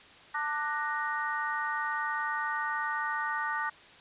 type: harmonic tone with a mistuned harmonic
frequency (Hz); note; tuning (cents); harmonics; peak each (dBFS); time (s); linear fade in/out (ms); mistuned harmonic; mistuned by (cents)
296.1; D4; +14; 3 / 4 / 5 / 6; -35 / -35 / -35 / -35; 0.34-3.7; 10; 6; +86
effects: white hiss -53 dBFS RMS until 4 s + resampled to 8000 Hz